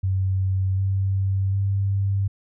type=tone with pitch steps; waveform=sine; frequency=95 / 96.72 / 98.46 Hz; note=F#2 / G2 / G2; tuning=+46 / -23 / +8 cents; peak=-19 dBFS; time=0.03-2.28 s; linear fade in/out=10 ms; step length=750 ms; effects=none